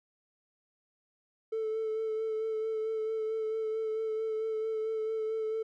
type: tone with vibrato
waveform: triangle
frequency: 440 Hz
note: A4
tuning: in tune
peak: -27 dBFS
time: 1.52-5.63 s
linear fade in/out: 10 ms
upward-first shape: sine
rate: 4.5 Hz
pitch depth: 20 cents each way
effects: tanh soft clip ceiling -26 dBFS